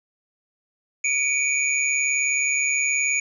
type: tone cluster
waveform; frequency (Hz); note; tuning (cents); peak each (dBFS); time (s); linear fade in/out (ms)
sine; 2283 / 2422 / 6810; D7 / D#7 / G#8; -50 / -47 / +42; -24; 1.04-3.2; 5
effects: none